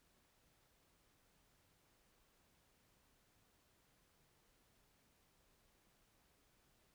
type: silence
effects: pink hiss -75 dBFS RMS until 6.94 s